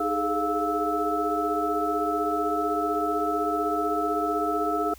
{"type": "tone cluster", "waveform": "sine", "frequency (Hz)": [308.8, 410.2, 426, 700, 1310], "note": ["D#4", "G#4", "G#4", "F5", "E6"], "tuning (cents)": [-13, -21, 44, 4, -11], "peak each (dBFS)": [-30, -31, -33, -28, -28], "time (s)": [0, 4.94], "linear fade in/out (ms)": 5, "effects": ["added 60 Hz sine -48 dBFS peak until 4.98 s", "white hiss -52 dBFS RMS until 4.98 s"]}